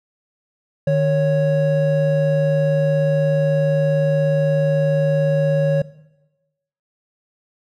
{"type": "tone pair together", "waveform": "triangle", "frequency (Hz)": [152.81, 554.4], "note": ["D#3", "C#5"], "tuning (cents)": [-31, 0], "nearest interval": "octave + minor seventh", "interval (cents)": 2231, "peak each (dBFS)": -15, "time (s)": [0.87, 5.82], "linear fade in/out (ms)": 5, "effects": ["noise-tail reverb RT60 1.0 s tail -19 dB re dry"]}